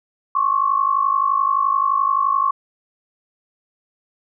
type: tone pair together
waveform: sine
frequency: 1077.4 / 1129 Hz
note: C#6 / C#6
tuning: -50 / +31 cents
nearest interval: minor second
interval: 81 cents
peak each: -18 dBFS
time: 0.35-2.51 s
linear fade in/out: 5 ms
effects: none